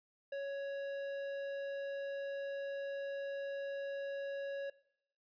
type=tone with tanh clipping; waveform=sine; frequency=556 Hz; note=C#5; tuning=5 cents sharp; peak=-40 dBFS; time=0.32-4.7 s; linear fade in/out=5 ms; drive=13 dB; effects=noise-tail reverb RT60 0.7 s tail -20 dB re dry + resampled to 11025 Hz